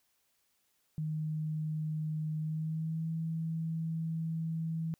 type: tone with pitch glide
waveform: sine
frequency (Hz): 155.2 to 162.26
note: D#3 to E3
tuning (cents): -4 to -27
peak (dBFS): -32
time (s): 0.98-4.94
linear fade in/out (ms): 0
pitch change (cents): +77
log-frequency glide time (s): 2.38-3.09
effects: white hiss -75 dBFS RMS until 4.99 s